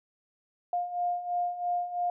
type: beating tone pair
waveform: sine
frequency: 705 / 708 Hz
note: F5 / F5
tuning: +16 / +23 cents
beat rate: 3 Hz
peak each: -34 / -29 dBFS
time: 0.73-2.1 s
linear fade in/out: 2 ms
effects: none